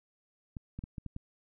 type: clicks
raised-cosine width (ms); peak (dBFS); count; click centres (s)
5; -27; 6; 0.568 / 0.79 / 0.839 / 0.982 / 1.063 / 1.164
effects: none